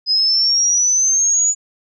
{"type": "exponential sweep", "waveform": "sine", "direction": "up", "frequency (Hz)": [5010, 6930], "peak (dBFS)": -12, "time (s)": [0.06, 1.55], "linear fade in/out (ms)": 50, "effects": []}